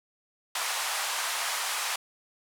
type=band-pass noise; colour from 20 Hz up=pink; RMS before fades=-31 dBFS; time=0.55-1.96 s; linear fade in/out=5 ms; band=780 to 12000 Hz; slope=24 dB/octave; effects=none